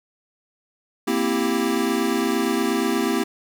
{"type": "chord", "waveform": "square", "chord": "C dominant seventh", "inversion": "third", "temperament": "equal", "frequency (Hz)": [233.1, 261.6, 329.6, 392], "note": ["Bb3", "C4", "E4", "G4"], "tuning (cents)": [0, 0, 0, 0], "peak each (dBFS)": -26, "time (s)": [1.07, 3.24], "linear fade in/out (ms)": 10, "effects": []}